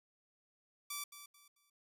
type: tone with echo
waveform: 5% pulse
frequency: 1161 Hz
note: D6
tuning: 20 cents flat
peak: -28 dBFS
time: 0.9-1.04 s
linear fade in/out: 5 ms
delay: 220 ms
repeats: 3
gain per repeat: -11 dB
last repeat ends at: 1.7 s
effects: none